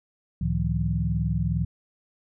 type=tone cluster; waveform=sine; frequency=70.3 / 111.8 / 154 / 173.9 Hz; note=C#2 / A2 / D#3 / F3; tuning=+25 / +28 / -17 / -7 cents; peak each=-28 dBFS; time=0.41-1.65 s; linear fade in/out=5 ms; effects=none